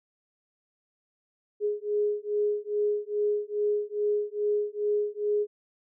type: beating tone pair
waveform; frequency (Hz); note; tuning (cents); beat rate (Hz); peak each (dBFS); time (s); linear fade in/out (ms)
sine; 415.3 / 417.7; G#4 / G#4; 0 / +10; 2.4; -28; 1.6-5.47; 50
effects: none